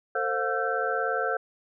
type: tone cluster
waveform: sine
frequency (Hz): 450.6 / 528 / 714 / 1344 / 1547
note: A4 / C5 / F5 / E6 / G6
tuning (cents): +41 / +16 / +38 / +33 / -23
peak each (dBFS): -31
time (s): 0.15-1.37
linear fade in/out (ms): 5
effects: none